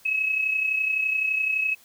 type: tone with amplitude modulation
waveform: sine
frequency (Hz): 2571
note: E7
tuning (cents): -44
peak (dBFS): -19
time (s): 0.05-1.75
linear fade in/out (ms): 10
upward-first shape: sine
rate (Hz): 31.8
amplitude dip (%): 55
effects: white hiss -55 dBFS RMS until 1.84 s